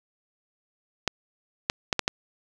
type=clicks; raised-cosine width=0.2 ms; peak=-5 dBFS; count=5; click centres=1.077 / 1.699 / 1.928 / 1.993 / 2.079 s; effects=none